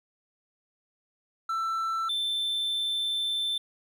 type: tone pair in turn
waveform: triangle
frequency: 1333 / 3544 Hz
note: E6 / A7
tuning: +19 / +12 cents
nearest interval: octave + perfect fourth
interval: 1693 cents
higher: second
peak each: -25 dBFS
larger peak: neither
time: 1.49-2.09 / 2.09-3.58 s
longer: second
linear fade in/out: 5 ms
effects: none